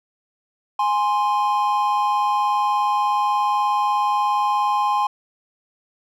triangle tone pair together, 829.8 / 1046.5 Hz, G#5 / C6, -2 / 0 cents, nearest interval major third, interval 402 cents, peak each -18 dBFS, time 0.79-5.07 s, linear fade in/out 5 ms, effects none

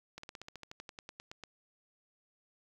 slowing click train, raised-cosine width 0.2 ms, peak -28 dBFS, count 16, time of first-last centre 0.18-1.437 s, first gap 54 ms, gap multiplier 1.06, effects 10-bit

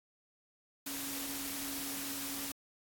sine tone in noise, 277.2 Hz, C#4, in tune, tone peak -44 dBFS, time 0.86-2.52 s, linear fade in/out 5 ms, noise white, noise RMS -40 dBFS, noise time 0.86-2.52 s, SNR -7 dB, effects AAC 64 kbps

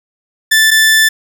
sawtooth tone pair in turn, 1760 / 1760 Hz, A6 / A6, 0 / 0 cents, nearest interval unison, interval 0 cents, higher neither, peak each -3 dBFS, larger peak neither, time 0.51-0.71 / 0.71-1.09 s, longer second, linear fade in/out 10 ms, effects none

